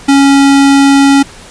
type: tone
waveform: square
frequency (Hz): 277.2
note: C#4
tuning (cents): 0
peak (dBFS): -4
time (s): 0.08-1.23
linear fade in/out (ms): 10
effects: pink hiss -33 dBFS RMS until 1.5 s + resampled to 22050 Hz